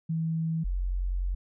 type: tone pair in turn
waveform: sine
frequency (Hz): 162.2 / 45.2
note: E3 / F#1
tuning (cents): -28 / -40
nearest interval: octave + minor seventh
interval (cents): 2212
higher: first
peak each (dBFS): -26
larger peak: neither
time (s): 0.09-0.64 / 0.64-1.35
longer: second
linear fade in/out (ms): 10
effects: none